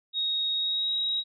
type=tone with pitch glide; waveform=sine; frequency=3759 to 3816 Hz; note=A#7 to A#7; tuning=+14 to +40 cents; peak=-25 dBFS; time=0.13-1.24 s; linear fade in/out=50 ms; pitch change=+26 cents; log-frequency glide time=0.54-0.94 s; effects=none